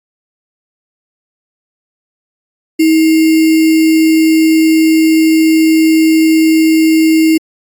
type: tone with sample-and-hold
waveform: sine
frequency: 319.4 Hz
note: D#4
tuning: 45 cents sharp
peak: -5 dBFS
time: 2.79-7.38 s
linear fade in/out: 10 ms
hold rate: 2450 Hz
effects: AAC 64 kbps